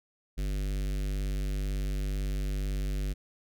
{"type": "tone with notch filter", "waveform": "square", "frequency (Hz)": 48.98, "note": "G1", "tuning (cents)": -1, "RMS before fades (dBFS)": -31, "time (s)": [0.37, 3.14], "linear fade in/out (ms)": 20, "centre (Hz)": 930, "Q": 0.55, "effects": []}